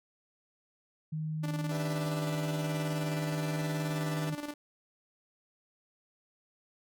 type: tone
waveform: sine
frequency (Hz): 156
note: D#3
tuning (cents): +5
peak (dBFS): -32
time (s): 1.12-4.35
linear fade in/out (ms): 10
type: tone with tremolo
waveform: sawtooth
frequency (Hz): 293.7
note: D4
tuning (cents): 0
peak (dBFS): -31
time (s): 1.43-4.54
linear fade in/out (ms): 10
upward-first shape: square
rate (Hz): 19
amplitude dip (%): 60
type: chord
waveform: sawtooth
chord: E minor seventh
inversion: first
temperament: equal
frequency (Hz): 392 / 493.9 / 587.3 / 659.3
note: G4 / B4 / D5 / E5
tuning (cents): 0 / 0 / 0 / 0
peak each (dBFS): -40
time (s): 1.7-4.31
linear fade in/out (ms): 20
effects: none